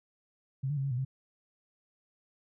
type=tone with pitch steps; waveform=sine; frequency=133.9 / 147.2 / 135.6 / 138.6 / 122.3 / 132.7 Hz; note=C3 / D3 / C#3 / C#3 / B2 / C3; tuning=+40 / +4 / -38 / 0 / -16 / +25 cents; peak=-29 dBFS; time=0.63-1.05 s; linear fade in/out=10 ms; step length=70 ms; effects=none